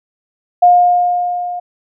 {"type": "tone with level ramp", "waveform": "sine", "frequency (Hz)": 711, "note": "F5", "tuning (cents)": 31, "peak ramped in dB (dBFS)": [-3, -20], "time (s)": [0.62, 1.6], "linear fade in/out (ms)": 10, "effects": []}